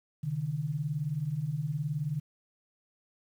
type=beating tone pair; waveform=sine; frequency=133.5 / 152.5 Hz; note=C3 / D#3; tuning=+35 / -34 cents; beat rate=19 Hz; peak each=-35 / -31 dBFS; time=0.23-2.2 s; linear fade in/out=10 ms; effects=10-bit